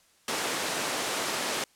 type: high-pass noise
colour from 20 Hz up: pink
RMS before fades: -30 dBFS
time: 0.28-1.64 s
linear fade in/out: 2 ms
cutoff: 340 Hz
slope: 12 dB/octave
effects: white hiss -63 dBFS RMS until 1.75 s + low-pass 10000 Hz 12 dB/octave